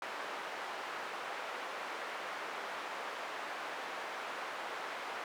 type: band-pass noise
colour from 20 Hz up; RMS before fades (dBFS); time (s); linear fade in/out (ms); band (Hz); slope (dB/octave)
white; -42; 0.02-5.24; 2; 510 to 1500; 12
effects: none